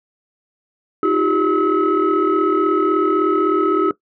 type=tone cluster; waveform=sine; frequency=315.3 / 358.7 / 394.8 / 1289 Hz; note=D#4 / F4 / G4 / E6; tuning=+23 / +46 / +12 / -39 cents; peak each=-18 dBFS; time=1.03-3.91 s; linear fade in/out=2 ms; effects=noise-tail reverb RT60 0.1 s tail -18 dB re dry + tanh soft clip ceiling -8 dBFS